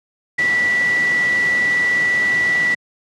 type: tone in noise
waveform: sine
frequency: 1958 Hz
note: B6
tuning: 15 cents flat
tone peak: -14 dBFS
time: 0.38-2.75 s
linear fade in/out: 10 ms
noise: pink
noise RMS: -28 dBFS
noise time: 0.38-2.75 s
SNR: +11 dB
effects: high-pass 150 Hz 12 dB/octave + low-pass 6000 Hz 12 dB/octave